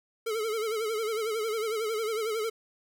square tone with vibrato, 439.9 Hz, A4, in tune, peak -29 dBFS, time 0.26-2.5 s, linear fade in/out 10 ms, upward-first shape sine, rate 11 Hz, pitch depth 81 cents each way, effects none

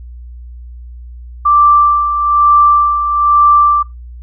sine tone with tremolo, 1174.7 Hz, D6, in tune, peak -4 dBFS, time 1.45-3.83 s, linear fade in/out 10 ms, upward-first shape sine, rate 1.1 Hz, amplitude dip 60%, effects noise-tail reverb RT60 0.2 s tail -22 dB re dry + added 60 Hz sine -28 dBFS peak until 4.22 s

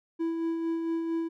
triangle tone with tremolo, 330 Hz, E4, 2 cents sharp, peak -24 dBFS, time 0.19-1.29 s, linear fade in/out 20 ms, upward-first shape sine, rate 4.4 Hz, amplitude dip 35%, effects none

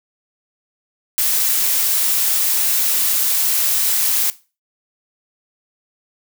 blue noise, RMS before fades -17 dBFS, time 1.18-4.3 s, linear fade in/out 0 ms, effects noise-tail reverb RT60 0.3 s tail -17 dB re dry

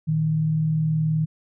sine tone pair together, 117.4 / 156.71 Hz, A#2 / D#3, +13 / +13 cents, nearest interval perfect fourth, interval 500 cents, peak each -31 / -19 dBFS, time 0.07-1.26 s, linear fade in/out 20 ms, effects none

